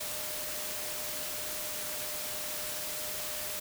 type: tone in noise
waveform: sine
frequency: 607 Hz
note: D#5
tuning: 43 cents flat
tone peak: -46 dBFS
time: 0-3.6 s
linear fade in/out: 10 ms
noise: white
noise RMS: -37 dBFS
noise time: 0-3.6 s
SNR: -12 dB
effects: none